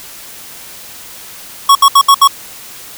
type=tone bursts; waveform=square; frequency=1108.7 Hz; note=C#6; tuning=in tune; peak=-3 dBFS; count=5; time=1.69-2.276 s; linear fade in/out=5 ms; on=62 ms; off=69 ms; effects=white hiss -32 dBFS RMS until 2.97 s